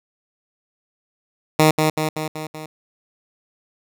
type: tone with echo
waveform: 10% pulse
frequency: 155.56 Hz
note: D#3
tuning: in tune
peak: -3 dBFS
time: 1.59-1.71 s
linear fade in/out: 5 ms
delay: 190 ms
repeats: 5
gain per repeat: -4 dB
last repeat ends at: 2.66 s
effects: none